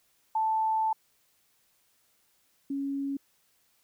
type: tone pair in turn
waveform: sine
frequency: 880 / 277.2 Hz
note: A5 / C#4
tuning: 0 / 0 cents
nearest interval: octave + minor sixth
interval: 2000 cents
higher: first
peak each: -24 / -29 dBFS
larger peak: first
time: 0.35-0.93 / 2.7-3.17 s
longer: first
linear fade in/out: 5 ms
effects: white hiss -69 dBFS RMS until 3.83 s